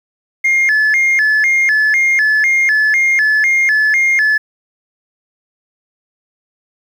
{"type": "tone with vibrato", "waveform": "sine", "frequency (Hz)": 1915, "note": "A#6", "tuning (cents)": 46, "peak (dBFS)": -7, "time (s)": [0.44, 4.38], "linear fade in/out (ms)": 10, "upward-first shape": "square", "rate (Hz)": 2, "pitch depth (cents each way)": 180, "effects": ["tanh soft clip ceiling -8 dBFS", "7-bit"]}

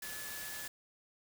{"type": "tone in noise", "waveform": "sine", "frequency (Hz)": 1720, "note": "A6", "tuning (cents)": -40, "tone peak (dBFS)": -47, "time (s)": [0.02, 0.68], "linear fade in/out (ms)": 5, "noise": "white", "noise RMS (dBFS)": -44, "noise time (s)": [0.02, 0.68], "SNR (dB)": -6, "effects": []}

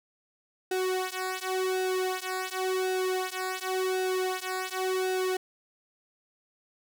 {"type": "tone with flanger", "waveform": "sawtooth", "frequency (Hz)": 372.9, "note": "F#4", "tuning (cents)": 14, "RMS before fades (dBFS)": -30, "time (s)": [0.71, 5.37], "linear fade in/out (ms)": 5, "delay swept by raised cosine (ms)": [0.93, 3.03], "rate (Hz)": 0.91, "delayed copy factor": -1, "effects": []}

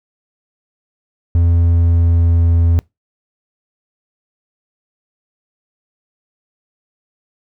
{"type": "tone with pitch glide", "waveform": "triangle", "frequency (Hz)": [85, 84.27], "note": ["F2", "E2"], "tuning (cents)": [-46, 39], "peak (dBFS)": -7, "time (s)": [1.35, 2.79], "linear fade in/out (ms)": 0, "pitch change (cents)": -15, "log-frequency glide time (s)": [1.47, 2.47], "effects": ["noise-tail reverb RT60 0.2 s tail -25 dB re dry"]}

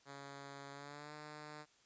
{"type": "tone with pitch glide", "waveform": "5% pulse", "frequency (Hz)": [139.8, 150.7], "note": ["C#3", "D3"], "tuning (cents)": [15, 45], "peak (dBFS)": -38, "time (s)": [0.05, 1.66], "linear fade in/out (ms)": 50, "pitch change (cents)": 130, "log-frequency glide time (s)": [0.72, 1.14], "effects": ["white hiss -70 dBFS RMS until 1.85 s", "resampled to 16000 Hz"]}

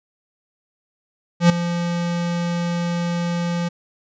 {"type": "tone with ADSR envelope", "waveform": "square", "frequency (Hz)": 172.6, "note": "F3", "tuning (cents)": -20, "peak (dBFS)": -8, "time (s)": [1.4, 3.69], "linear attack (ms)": 97, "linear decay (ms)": 6, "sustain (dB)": -13, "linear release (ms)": 13, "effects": ["resampled to 16000 Hz"]}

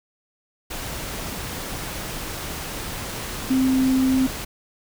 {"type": "tone in noise", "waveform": "sine", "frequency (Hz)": 261.6, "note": "C4", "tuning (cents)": 0, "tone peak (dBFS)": -16, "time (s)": [3.5, 4.27], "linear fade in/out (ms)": 10, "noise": "pink", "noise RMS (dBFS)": -31, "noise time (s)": [0.7, 4.45], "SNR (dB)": 12, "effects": []}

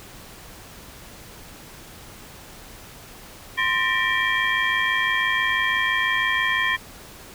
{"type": "tone cluster", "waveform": "sine", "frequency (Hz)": [1041, 1794, 1900, 2338, 3225], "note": ["C6", "A6", "A#6", "D7", "G7"], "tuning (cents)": [-9, 33, 33, -8, 48], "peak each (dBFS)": [-26, -23, -25, -27, -28], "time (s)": [3.57, 6.77], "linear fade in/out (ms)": 20, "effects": ["tanh soft clip ceiling -8 dBFS", "pink hiss -43 dBFS RMS until 7.34 s"]}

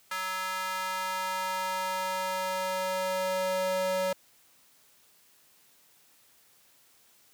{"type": "tone with high-pass filter sweep", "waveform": "square", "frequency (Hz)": 186.6, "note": "F#3", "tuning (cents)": 15, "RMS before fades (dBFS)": -31, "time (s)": [0.11, 4.13], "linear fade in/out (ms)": 5, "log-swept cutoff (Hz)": [1300, 500], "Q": 2.1, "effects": ["white hiss -62 dBFS RMS until 7.33 s", "high-pass 80 Hz 12 dB/octave"]}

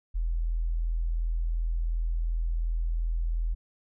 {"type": "tone", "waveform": "sine", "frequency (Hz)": 41.39, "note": "E1", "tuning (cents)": 8, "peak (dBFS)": -25, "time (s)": [0.14, 3.55], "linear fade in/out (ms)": 20, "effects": []}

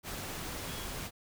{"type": "tone in noise", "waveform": "sine", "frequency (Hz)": 3322, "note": "G#7", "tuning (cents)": 0, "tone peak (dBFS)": -48, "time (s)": [0.66, 0.88], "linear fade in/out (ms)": 50, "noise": "pink", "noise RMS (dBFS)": -40, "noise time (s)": [0.03, 1.11], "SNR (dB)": -11, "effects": []}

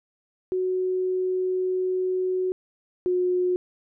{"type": "tone pair in turn", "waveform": "sine", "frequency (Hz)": [370, 362], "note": ["F#4", "F#4"], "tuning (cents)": [0, -38], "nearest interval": "unison", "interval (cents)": 38, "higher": "first", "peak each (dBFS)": [-22, -20], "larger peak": "second", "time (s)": [[0.52, 2.52], [3.06, 3.56]], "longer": "first", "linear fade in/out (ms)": 0, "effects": []}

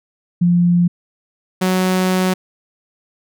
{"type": "tone pair in turn", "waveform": ["sine", "sawtooth"], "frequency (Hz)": [174.61, 185.32], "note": ["F3", "F#3"], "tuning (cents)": [0, 3], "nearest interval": "minor second", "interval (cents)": 103, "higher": "second", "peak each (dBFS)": -10, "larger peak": "neither", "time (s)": [[0.41, 0.88], [1.61, 2.34]], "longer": "second", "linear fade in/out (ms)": 10, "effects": []}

